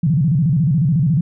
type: tone with vibrato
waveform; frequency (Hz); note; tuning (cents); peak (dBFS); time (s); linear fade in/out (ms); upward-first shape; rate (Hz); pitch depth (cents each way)
sine; 150.7; D3; +45; -12; 0.03-1.21; 5; square; 14; 210
effects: none